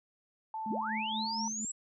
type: tone with pitch glide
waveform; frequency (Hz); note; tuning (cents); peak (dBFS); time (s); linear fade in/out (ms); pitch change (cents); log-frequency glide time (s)
sine; 880 to 907.9; A5 to A#5; 0 to -46; -35; 0.54-1.48; 2; +54; 1.18-1.32
type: tone with tremolo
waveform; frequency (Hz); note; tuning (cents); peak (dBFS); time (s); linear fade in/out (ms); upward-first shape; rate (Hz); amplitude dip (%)
sine; 216.8; A3; -25; -35; 0.66-1.65; 2; sine; 4.2; 65
type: linear sweep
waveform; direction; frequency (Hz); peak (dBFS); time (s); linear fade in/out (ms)
sine; up; 140.9 to 7800; -35; 0.7-1.72; 10
effects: none